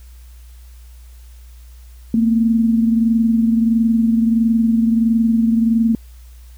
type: tone pair together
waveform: sine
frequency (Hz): 226.2 / 247.7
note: A3 / B3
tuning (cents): +48 / +5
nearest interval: major second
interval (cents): 157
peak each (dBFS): -12 / -22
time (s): 2.14-5.95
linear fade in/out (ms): 2
effects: added 60 Hz sine -37 dBFS peak until 6.57 s + white hiss -53 dBFS RMS until 6.57 s